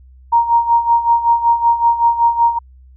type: tone with tremolo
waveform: sine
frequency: 935 Hz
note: A#5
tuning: 5 cents sharp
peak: -7 dBFS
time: 0.32-2.59 s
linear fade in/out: 10 ms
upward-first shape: sine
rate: 5.3 Hz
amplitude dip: 75%
effects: added 64 Hz sine -40 dBFS peak until 2.96 s